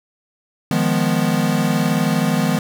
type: chord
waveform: square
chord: F half-diminished seventh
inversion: third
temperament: equal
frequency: 155.56 / 174.61 / 207.7 / 246.9 Hz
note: Eb3 / F3 / Ab3 / Cb4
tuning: 0 / 0 / 0 / 0 cents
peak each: -22 dBFS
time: 0.71-2.59 s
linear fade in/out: 2 ms
effects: none

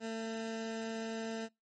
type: tone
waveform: 20% pulse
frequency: 224.4 Hz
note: A3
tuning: 34 cents sharp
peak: -32 dBFS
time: 0-1.49 s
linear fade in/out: 50 ms
effects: noise-tail reverb RT60 0.2 s tail -25 dB re dry + MP3 32 kbps

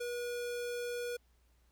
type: tone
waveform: square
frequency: 482.9 Hz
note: B4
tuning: 39 cents flat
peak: -37 dBFS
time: 0-1.17 s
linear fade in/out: 10 ms
effects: added 60 Hz sine -67 dBFS peak until 1.71 s + pink hiss -75 dBFS RMS until 1.71 s

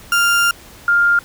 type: tone pair in turn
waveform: 35% pulse / sine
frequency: 1396.9 / 1402.8 Hz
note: F6 / F6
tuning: 0 / +7 cents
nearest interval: unison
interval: 7 cents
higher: second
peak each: -10 dBFS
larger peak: neither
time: 0.12-0.51 / 0.88-1.19 s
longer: first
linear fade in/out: 2 ms
effects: pink hiss -41 dBFS RMS until 1.24 s

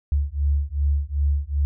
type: beating tone pair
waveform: sine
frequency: 70.4 / 73 Hz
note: C#2 / D2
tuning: +27 / -10 cents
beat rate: 2.6 Hz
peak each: -22 dBFS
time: 0.12-1.65 s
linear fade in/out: 0 ms
effects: none

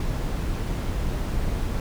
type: noise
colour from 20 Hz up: brown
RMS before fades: -26 dBFS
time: 0-1.8 s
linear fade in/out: 2 ms
effects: none

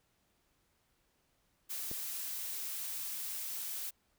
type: noise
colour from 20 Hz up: blue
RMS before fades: -40 dBFS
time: 1.69-3.91 s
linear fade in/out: 20 ms
type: click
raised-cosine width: 2 ms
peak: -30 dBFS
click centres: 1.914 s
effects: pink hiss -75 dBFS RMS until 4.18 s

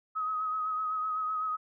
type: tone with vibrato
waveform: sine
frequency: 1267 Hz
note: D#6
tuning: 31 cents sharp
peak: -29 dBFS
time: 0.15-1.57 s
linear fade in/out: 20 ms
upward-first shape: triangle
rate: 7.9 Hz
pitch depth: 35 cents each way
effects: none

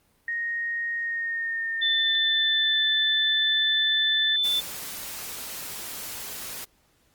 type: tone with pitch glide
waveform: sine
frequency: 1864.7 to 1760 Hz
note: A#6 to A6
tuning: 0 to 0 cents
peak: -26 dBFS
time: 0.28-4.36 s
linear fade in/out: 2 ms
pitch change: -100 cents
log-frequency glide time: 0.96-2.88 s
type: tone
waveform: sine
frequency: 3520 Hz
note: A7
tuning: in tune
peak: -21 dBFS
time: 1.81-4.61 s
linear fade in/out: 20 ms
type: noise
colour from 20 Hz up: white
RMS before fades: -36 dBFS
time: 4.44-6.65 s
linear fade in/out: 10 ms
effects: pink hiss -65 dBFS RMS until 7.14 s + Opus 32 kbps

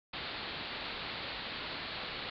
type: low-pass noise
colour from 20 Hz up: white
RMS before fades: -41 dBFS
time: 0.13-2.3 s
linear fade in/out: 5 ms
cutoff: 4500 Hz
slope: 96 dB/octave
effects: none

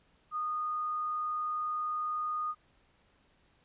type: tone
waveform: sine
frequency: 1231 Hz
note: D#6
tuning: 19 cents flat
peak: -31 dBFS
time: 0.31-2.55 s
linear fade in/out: 50 ms
effects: pink hiss -68 dBFS RMS until 3.64 s + resampled to 8000 Hz

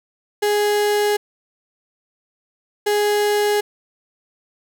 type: tone pair in turn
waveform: 35% pulse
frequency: 415.1 / 415.1 Hz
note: G#4 / G#4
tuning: -1 / -1 cents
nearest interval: unison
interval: 0 cents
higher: neither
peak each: -14 dBFS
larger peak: neither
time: 0.42-1.17 / 2.86-3.61 s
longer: neither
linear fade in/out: 10 ms
effects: none

